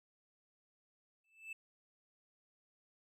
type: tone with exponential growth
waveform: triangle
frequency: 2637 Hz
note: E7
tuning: in tune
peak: -39 dBFS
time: 1.24-1.53 s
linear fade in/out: 5 ms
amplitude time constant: 61 ms
effects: none